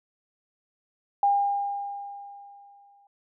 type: tone with exponential decay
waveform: sine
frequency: 805 Hz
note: G5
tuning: 46 cents sharp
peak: -17 dBFS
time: 1.23-3.07 s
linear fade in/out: 2 ms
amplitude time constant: 400 ms
effects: none